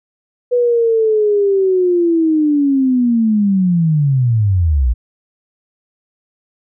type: linear sweep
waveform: sine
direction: down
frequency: 493.9 to 55 Hz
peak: -10 dBFS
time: 0.51-4.94 s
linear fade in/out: 20 ms
effects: none